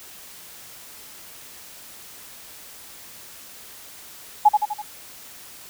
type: tone with echo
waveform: sine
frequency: 841 Hz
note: G#5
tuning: 22 cents sharp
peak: -8 dBFS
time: 4.45-4.49 s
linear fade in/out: 10 ms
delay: 83 ms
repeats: 4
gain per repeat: -5 dB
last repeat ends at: 4.822 s
effects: white hiss -43 dBFS RMS until 5.69 s